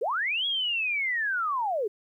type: linear two-way sweep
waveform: sine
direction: up then down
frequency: 381.6 to 3353 to 381.6 Hz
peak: -25 dBFS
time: 0.01-1.88 s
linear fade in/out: 10 ms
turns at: 0.46 s
effects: 11-bit